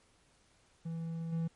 triangle tone with level steps, 164.81 Hz, E3, in tune, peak -34 / -29 dBFS, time 0.85-1.48 s, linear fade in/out 10 ms, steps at 1.32 s, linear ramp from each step 10 ms, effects pink hiss -68 dBFS RMS until 1.55 s + MP3 48 kbps

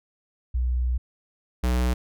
sine / square tone pair in turn, 61.74 / 61.74 Hz, B1 / B1, 0 / 0 cents, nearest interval unison, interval 0 cents, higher neither, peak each -21 dBFS, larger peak neither, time 0.54-0.98 / 1.63-1.94 s, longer first, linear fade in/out 10 ms, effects none

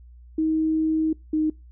sine tone pair in turn, 316.1 / 310.3 Hz, D#4 / D#4, +27 / -5 cents, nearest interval unison, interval 32 cents, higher first, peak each -19 dBFS, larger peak neither, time 0.38-1.13 / 1.33-1.5 s, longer first, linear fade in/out 5 ms, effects noise-tail reverb RT60 0.2 s tail -23 dB re dry + added 60 Hz sine -44 dBFS peak until 1.71 s

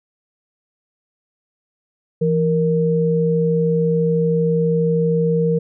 sine tone pair together, 166.65 / 466.2 Hz, E3 / A#4, +19 / 0 cents, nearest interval octave + tritone, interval 1781 cents, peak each -17 dBFS, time 2.21-5.59 s, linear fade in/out 10 ms, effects none

